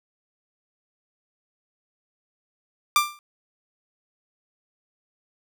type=tone with exponential decay; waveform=sawtooth; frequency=1185 Hz; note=D6; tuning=15 cents sharp; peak=-9 dBFS; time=2.96-3.19 s; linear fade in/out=1 ms; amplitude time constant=50 ms; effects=none